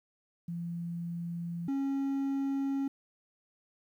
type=tone pair in turn; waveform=sine / triangle; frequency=170.7 / 274.2 Hz; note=F3 / C#4; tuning=-39 / -19 cents; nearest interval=minor sixth; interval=820 cents; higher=second; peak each=-34 / -27 dBFS; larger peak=second; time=0.48-1.68 / 1.68-2.88 s; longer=neither; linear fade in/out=5 ms; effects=11-bit